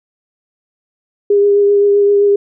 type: tone with vibrato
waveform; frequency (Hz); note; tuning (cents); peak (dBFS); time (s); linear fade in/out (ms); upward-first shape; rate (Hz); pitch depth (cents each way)
sine; 405.6; G#4; -41; -7; 1.3-2.36; 5; triangle; 7.7; 18
effects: none